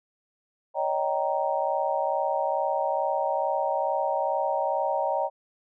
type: chord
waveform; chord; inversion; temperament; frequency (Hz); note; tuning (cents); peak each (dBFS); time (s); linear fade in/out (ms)
sine; Eb dominant seventh; third; just; 560 / 622.3 / 777.8 / 933.4; Db5 / Eb5 / G5 / Bb5; +18 / 0 / -14 / +2; -29; 0.74-5.3; 50
effects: none